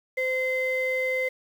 sine tone pair together, 516 / 2064 Hz, C5 / C7, -24 / -24 cents, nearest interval 2 octaves, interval 2400 cents, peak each -25 dBFS, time 0.17-1.29 s, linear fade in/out 10 ms, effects tanh soft clip ceiling -19 dBFS + 8-bit

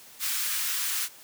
white high-pass noise, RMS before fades -29 dBFS, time 0.19-1.09 s, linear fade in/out 50 ms, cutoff 1200 Hz, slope 24 dB/octave, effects white hiss -50 dBFS RMS until 1.23 s + high-pass 100 Hz 12 dB/octave

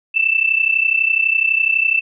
sine tone pair together, 2637 / 2669 Hz, E7 / E7, 0 / +21 cents, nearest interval unison, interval 21 cents, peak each -16 / -16 dBFS, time 0.14-2.01 s, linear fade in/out 20 ms, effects none

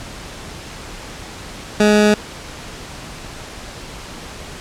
20% pulse tone, 209.9 Hz, G#3, 19 cents sharp, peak -5 dBFS, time 1.8-2.14 s, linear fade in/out 2 ms, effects pink hiss -33 dBFS RMS until 4.6 s + low-pass 8000 Hz 12 dB/octave

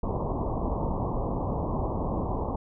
pink low-pass noise, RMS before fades -29 dBFS, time 0.03-2.56 s, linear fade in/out 5 ms, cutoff 1100 Hz, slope 96 dB/octave, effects none

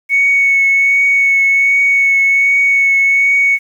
sine tone with vibrato, 2217 Hz, C#7, in tune, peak -7 dBFS, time 0.09-3.59 s, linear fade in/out 50 ms, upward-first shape triangle, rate 1.3 Hz, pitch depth 17 cents each way, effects tanh soft clip ceiling -3 dBFS + 7-bit

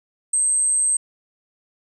sine tone, 8290 Hz, C9, 17 cents flat, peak -16 dBFS, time 0.33-0.97 s, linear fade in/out 5 ms, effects none

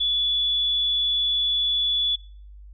sine tone, 3433 Hz, A7, 43 cents flat, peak -20 dBFS, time 0-2.16 s, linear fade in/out 10 ms, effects noise-tail reverb RT60 0.5 s tail -21 dB re dry + added 50 Hz sine -41 dBFS peak until 2.73 s

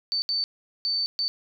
sine tone bursts at uneven times, 4547 Hz, C#8, 43 cents sharp, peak -23 dBFS, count 4, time 0.12-0.22 / 0.29-0.44 / 0.85-1.06 / 1.19-1.28 s, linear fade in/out 0 ms, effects none

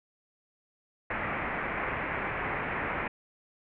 white low-pass noise, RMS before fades -33 dBFS, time 1.1-3.08 s, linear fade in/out 5 ms, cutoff 2300 Hz, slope 48 dB/octave, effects none

